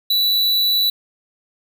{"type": "tone", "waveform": "square", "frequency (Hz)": 3951, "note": "B7", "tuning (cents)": 0, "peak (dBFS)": -15, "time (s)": [0.1, 0.9], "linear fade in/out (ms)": 5, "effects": []}